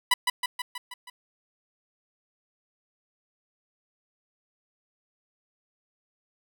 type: tone with echo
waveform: 15% pulse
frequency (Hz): 987.8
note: B5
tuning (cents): 0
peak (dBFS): -11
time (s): 0.11-0.14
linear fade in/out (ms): 5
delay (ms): 160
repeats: 6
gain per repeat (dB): -4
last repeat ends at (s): 1.1
effects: none